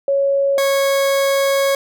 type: tone pair in turn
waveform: sine / 40% pulse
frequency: 554.4 / 550.6 Hz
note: C#5 / C#5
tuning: 0 / -12 cents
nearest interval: unison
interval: 12 cents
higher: first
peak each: -13 dBFS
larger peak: neither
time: 0.08-0.58 / 0.58-1.75 s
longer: second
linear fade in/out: 2 ms
effects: none